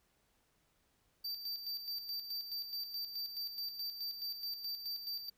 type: tone with tremolo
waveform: square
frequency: 4653 Hz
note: D8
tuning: 17 cents flat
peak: -38 dBFS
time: 1.24-5.3 s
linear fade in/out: 10 ms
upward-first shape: square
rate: 4.7 Hz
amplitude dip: 55%
effects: pink hiss -75 dBFS RMS until 5.37 s